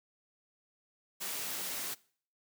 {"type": "noise", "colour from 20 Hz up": "white", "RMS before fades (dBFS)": -38, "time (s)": [1.2, 1.95], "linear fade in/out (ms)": 20, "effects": ["noise-tail reverb RT60 0.5 s tail -22 dB re dry", "high-pass 150 Hz 12 dB/octave"]}